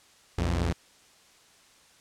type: tone pair together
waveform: sawtooth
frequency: 60.96 / 86.1 Hz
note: B1 / F2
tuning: -22 / -24 cents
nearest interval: tritone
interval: 598 cents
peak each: -25 / -23 dBFS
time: 0.38-0.73 s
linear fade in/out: 5 ms
effects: white hiss -58 dBFS RMS until 2 s + low-pass 8000 Hz 12 dB/octave